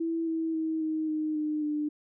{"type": "tone with pitch steps", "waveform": "sine", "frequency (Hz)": [329.6, 324.3, 319.1, 314, 309, 304, 299.1], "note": ["E4", "E4", "D#4", "D#4", "D#4", "D#4", "D4"], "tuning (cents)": [0, -28, 44, 16, -12, -40, 32], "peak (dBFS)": -27, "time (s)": [0, 1.89], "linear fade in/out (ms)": 10, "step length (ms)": 270, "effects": []}